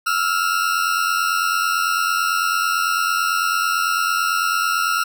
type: tone pair together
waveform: 40% pulse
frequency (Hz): 1313 / 1402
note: E6 / F6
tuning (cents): -7 / +6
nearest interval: minor second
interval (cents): 113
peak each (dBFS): -20 / -19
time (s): 0.06-5.04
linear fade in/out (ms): 10
effects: none